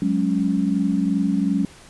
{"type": "chord", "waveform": "sine", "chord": "F# suspended second", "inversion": "none", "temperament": "equal", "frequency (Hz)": [185, 207.7, 277.2], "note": ["F#3", "G#3", "C#4"], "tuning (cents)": [0, 0, 0], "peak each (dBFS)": -22, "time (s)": [0.02, 1.65], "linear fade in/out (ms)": 2, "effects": ["pink hiss -46 dBFS RMS until 1.89 s", "resampled to 24000 Hz"]}